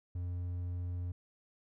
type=tone; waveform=triangle; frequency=88.6 Hz; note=F2; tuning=25 cents sharp; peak=-33 dBFS; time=0.15-1.12 s; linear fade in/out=5 ms; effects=none